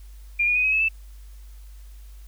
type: tone with pitch steps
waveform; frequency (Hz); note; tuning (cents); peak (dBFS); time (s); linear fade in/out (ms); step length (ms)
sine; 2400 / 2446 / 2493 / 2541 / 2590 / 2640; D7 / D#7 / D#7 / D#7 / E7 / E7; +37 / -30 / +3 / +36 / -31 / +2; -18; 0.39-0.888; 10; 83
effects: added 50 Hz sine -40 dBFS peak until 2.27 s + white hiss -58 dBFS RMS until 2.27 s